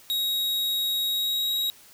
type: tone with pitch glide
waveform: 45% pulse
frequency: 3794 to 3820 Hz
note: A#7 to A#7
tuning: +30 to +42 cents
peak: -23 dBFS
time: 0.1-1.7 s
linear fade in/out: 0 ms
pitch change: +12 cents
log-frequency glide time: 1.07-1.56 s
effects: white hiss -52 dBFS RMS until 1.93 s